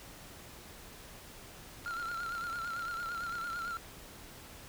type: click train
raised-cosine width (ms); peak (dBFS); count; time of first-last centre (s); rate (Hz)
0.2; -30; 64; 1.85-3.708; 33.9
type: tone with vibrato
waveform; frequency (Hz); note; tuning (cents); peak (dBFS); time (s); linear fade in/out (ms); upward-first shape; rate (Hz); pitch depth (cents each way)
triangle; 1381; F6; -20; -34; 1.86-3.77; 0; triangle; 8.9; 73
effects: pink hiss -51 dBFS RMS until 4.68 s